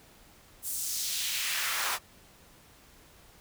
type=noise with high-pass filter sweep; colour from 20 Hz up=pink; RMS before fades=-32 dBFS; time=0.62-1.99 s; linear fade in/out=50 ms; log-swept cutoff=9900 to 870 Hz; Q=1.3; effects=pink hiss -57 dBFS RMS until 3.4 s